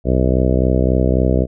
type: harmonic tone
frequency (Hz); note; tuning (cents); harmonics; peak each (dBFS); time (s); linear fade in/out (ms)
63.7; C2; -46; 1 / 2 / 3 / 4 / 5 / 6 / 7 / 8 / 9 / 10; -16 / -19 / -21 / -22 / -23 / -24 / -24 / -25 / -26 / -26; 0.04-1.47; 50
effects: none

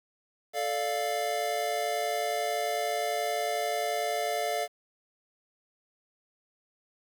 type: chord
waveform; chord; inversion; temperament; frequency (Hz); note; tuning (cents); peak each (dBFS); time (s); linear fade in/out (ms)
square; D minor; second; equal; 440 / 587.3 / 698.5; A4 / D5 / F5; 0 / 0 / 0; -36 / -34 / -31; 0.53-4.68; 50
effects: 9-bit

